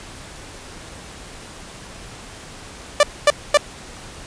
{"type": "tone bursts", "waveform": "sawtooth", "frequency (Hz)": 587.3, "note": "D5", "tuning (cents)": 0, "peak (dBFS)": -5, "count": 3, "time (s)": [3, 3.573], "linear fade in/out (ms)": 2, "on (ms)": 31, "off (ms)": 240, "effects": ["pink hiss -38 dBFS RMS until 4.26 s", "resampled to 22050 Hz"]}